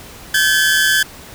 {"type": "tone pair together", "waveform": "sawtooth", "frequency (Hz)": [1548.5, 1706], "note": ["G6", "G#6"], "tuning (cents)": [-22, 46], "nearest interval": "major second", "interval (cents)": 168, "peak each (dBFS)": -11, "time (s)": [0.34, 1.03], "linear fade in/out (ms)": 5, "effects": ["pink hiss -37 dBFS RMS until 1.34 s"]}